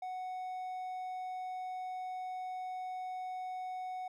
triangle tone, 740 Hz, F#5, in tune, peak -36 dBFS, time 0.02-4.08 s, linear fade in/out 5 ms, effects none

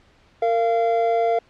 triangle tone pair together, 459.2 / 688 Hz, A#4 / F5, -26 / -26 cents, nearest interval perfect fifth, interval 700 cents, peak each -19 / -17 dBFS, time 0.42-1.39 s, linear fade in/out 5 ms, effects pink hiss -56 dBFS RMS until 1.49 s + low-pass 4000 Hz 12 dB/octave

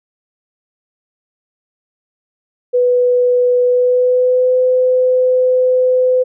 sine tone with pitch glide, 493.9 to 507.5 Hz, B4 to B4, 0 to +47 cents, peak -9 dBFS, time 2.73-6.24 s, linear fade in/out 20 ms, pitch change +47 cents, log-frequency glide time 3.64-4.58 s, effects none

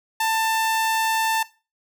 sawtooth tone, 890 Hz, A5, 20 cents sharp, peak -16 dBFS, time 0.2-1.43 s, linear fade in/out 5 ms, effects noise-tail reverb RT60 0.3 s tail -18 dB re dry

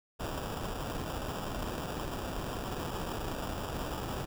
pink noise with sample-and-hold, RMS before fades -37 dBFS, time 0.19-4.26 s, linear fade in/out 20 ms, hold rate 2100 Hz, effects none

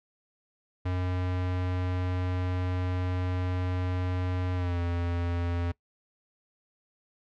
square tone with pitch glide, 91 to 86.39 Hz, F#2 to F2, -28 to -18 cents, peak -28 dBFS, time 0.85-5.72 s, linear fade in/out 10 ms, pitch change -90 cents, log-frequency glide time 4.55-4.8 s, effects noise-tail reverb RT60 0.1 s tail -21 dB re dry + low-pass 3000 Hz 12 dB/octave

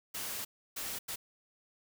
white noise bursts at uneven times, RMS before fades -39 dBFS, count 3, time 0.14-0.45 / 0.76-0.99 / 1.08-1.16 s, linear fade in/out 10 ms, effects none

